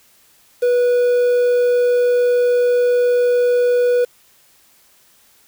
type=tone with quantisation; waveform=triangle; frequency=489.1 Hz; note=B4; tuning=17 cents flat; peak=-10 dBFS; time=0.62-4.05 s; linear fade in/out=10 ms; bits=6; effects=white hiss -53 dBFS RMS until 5.47 s